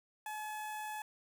sawtooth tone with notch filter, 854 Hz, G#5, 48 cents sharp, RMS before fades -42 dBFS, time 0.26-1.02 s, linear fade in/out 2 ms, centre 4600 Hz, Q 1.3, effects none

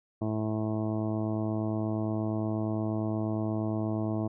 harmonic tone, 108.5 Hz, A2, 24 cents flat, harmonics 1 / 2 / 3 / 4 / 5 / 6 / 7 / 8 / 9 / 10, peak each -32 / -33 / -33 / -43 / -46 / -38 / -47 / -48 / -50 / -49 dBFS, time 0.21-4.28 s, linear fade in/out 10 ms, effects none

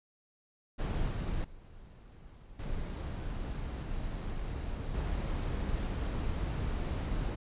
brown noise with level steps, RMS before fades -32 / -34 / -52 / -37 / -33 dBFS, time 0.78-7.36 s, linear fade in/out 20 ms, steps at 1.08 / 1.44 / 2.59 / 4.94 s, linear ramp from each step 5 ms, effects resampled to 8000 Hz

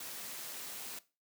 white noise with amplitude modulation, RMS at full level -43 dBFS, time 0-0.99 s, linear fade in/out 5 ms, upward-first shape sine, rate 261 Hz, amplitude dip 25%, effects noise-tail reverb RT60 0.3 s tail -18 dB re dry + high-pass 150 Hz 12 dB/octave

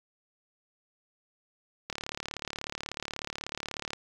click train, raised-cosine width 0.2 ms, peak -17 dBFS, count 75, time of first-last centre 1.9-3.933 s, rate 36.4 Hz, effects 8-bit

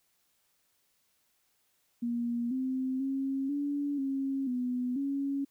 sine tone with pitch steps, 237.3 / 260.2 / 269.9 / 286.4 / 271.2 / 248.7 / 277.6 Hz, A#3 / C4 / C#4 / D4 / C#4 / B3 / C#4, +31 / -9 / -46 / -43 / -38 / +12 / +3 cents, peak -29 dBFS, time 2.02-5.45 s, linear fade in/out 10 ms, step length 490 ms, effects white hiss -73 dBFS RMS until 5.5 s

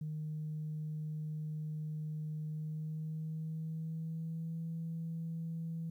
sine tone with pitch glide, 154 to 164.1 Hz, D#3 to E3, -17 to -8 cents, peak -36 dBFS, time 0.01-5.9 s, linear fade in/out 5 ms, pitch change +109 cents, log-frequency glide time 2.46-4.61 s, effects tanh soft clip ceiling -33 dBFS + 12-bit

